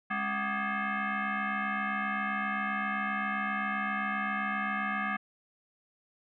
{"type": "tone with frequency modulation", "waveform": "sine", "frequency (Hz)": 206.2, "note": "G#3", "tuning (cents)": -12, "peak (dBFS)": -29, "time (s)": [0.1, 5.17], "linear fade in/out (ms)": 10, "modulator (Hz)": 480, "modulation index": 4.1, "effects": []}